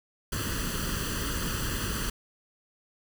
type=noise with comb filter; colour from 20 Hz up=pink; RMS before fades=-31 dBFS; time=0.32-2.1 s; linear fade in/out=5 ms; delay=0.66 ms; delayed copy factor=+0.8; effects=none